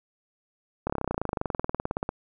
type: slowing click train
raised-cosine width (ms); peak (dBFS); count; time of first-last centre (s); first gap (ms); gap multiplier
1; -13; 30; 0.87-2.091; 27; 1.03
effects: none